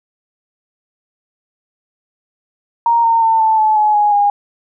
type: tone with pitch steps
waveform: sine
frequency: 933 / 915.4 / 898.1 / 881.1 / 864.5 / 848.2 / 832.2 / 816.5 Hz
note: A#5 / A#5 / A5 / A5 / A5 / G#5 / G#5 / G#5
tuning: +1 / -32 / +35 / +2 / -31 / +36 / +3 / -30 cents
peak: -9 dBFS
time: 2.86-4.3 s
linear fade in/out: 2 ms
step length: 180 ms
effects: none